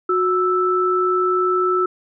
sine tone pair together, 365.8 / 1318.5 Hz, F#4 / E6, -20 / 0 cents, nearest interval octave + minor seventh, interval 2220 cents, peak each -18 dBFS, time 0.09-1.86 s, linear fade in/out 5 ms, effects none

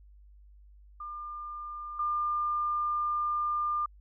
sine tone pair in turn, 1200 / 1200 Hz, D6 / D6, +37 / +37 cents, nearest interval unison, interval 0 cents, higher neither, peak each -37 / -27 dBFS, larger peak second, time 1-1.99 / 1.99-3.86 s, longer second, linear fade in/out 5 ms, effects added 50 Hz sine -52 dBFS peak until 4 s

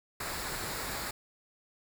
pink noise with comb filter, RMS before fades -37 dBFS, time 0.2-1.11 s, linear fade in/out 5 ms, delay 0.33 ms, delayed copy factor -0.5, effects none

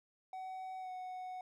triangle tone with pitch glide, 752 to 738.7 Hz, F#5 to F#5, +28 to -3 cents, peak -40 dBFS, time 0.33-1.41 s, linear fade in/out 2 ms, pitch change -31 cents, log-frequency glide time 0.79-0.9 s, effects none

